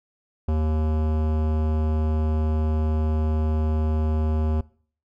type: tone with hard clipping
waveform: sine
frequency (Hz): 77.78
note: D#2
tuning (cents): 0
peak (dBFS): -22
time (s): 0.48-4.61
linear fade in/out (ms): 5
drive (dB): 18
effects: noise-tail reverb RT60 0.5 s tail -22 dB re dry